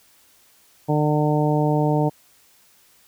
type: harmonic tone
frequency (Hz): 150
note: D3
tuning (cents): +37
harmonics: 1 / 2 / 3 / 4 / 5 / 6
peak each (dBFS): -20 / -23 / -25 / -26 / -27 / -28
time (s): 0.88-2.1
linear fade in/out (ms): 20
effects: white hiss -56 dBFS RMS until 3.07 s